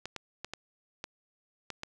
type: clicks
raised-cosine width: 0.2 ms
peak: -20 dBFS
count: 7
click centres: 0.056 / 0.163 / 0.446 / 0.536 / 1.041 / 1.703 / 1.834 s
effects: none